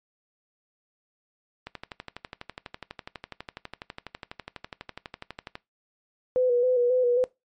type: click train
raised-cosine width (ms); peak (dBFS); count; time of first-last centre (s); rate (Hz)
0.3; -20; 48; 1.67-5.554; 12.1
type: tone with vibrato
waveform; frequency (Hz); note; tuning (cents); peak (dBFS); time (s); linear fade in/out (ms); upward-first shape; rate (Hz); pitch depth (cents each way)
sine; 495.5; B4; +6; -19; 6.36-7.24; 0; square; 3.7; 37
effects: noise-tail reverb RT60 0.2 s tail -20 dB re dry + MP3 48 kbps